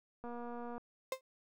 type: click train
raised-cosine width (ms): 1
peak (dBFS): -33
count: 130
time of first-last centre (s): 0.24-0.78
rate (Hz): 239
type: tone with exponential decay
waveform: 35% pulse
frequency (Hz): 523.3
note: C5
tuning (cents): 0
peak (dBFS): -30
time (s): 1.12-1.21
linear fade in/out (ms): 2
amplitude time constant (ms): 18
effects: none